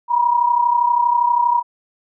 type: tone pair together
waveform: sine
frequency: 955.3 / 987.8 Hz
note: A#5 / B5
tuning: +42 / 0 cents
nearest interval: minor second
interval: 58 cents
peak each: -14 / -19 dBFS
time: 0.08-1.63 s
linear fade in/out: 50 ms
effects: none